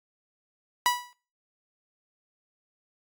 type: tone with exponential decay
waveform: sawtooth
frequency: 979 Hz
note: B5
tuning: 15 cents flat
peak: -15 dBFS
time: 0.86-1.13 s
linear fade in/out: 0 ms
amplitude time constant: 58 ms
effects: noise-tail reverb RT60 0.4 s tail -21 dB re dry + AAC 64 kbps